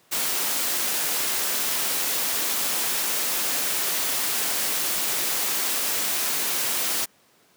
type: noise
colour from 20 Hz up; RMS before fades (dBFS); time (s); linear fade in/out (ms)
white; -25; 0.11-7.06; 20
effects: pink hiss -59 dBFS RMS until 7.56 s + high-pass 200 Hz 12 dB/octave